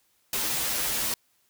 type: noise with comb filter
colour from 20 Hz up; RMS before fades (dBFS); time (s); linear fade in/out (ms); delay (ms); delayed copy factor
white; -28; 0.33-1.14; 2; 11; -0.95
effects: white hiss -68 dBFS RMS until 1.49 s